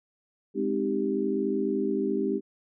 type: chord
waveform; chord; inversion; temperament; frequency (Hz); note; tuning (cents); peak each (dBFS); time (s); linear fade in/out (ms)
sine; Ab major seventh; none; equal; 207.7 / 261.6 / 311.1 / 392; Ab3 / C4 / Eb4 / G4; 0 / 0 / 0 / 0; -31 / -31 / -31 / -28; 0.54-2.41; 50
effects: none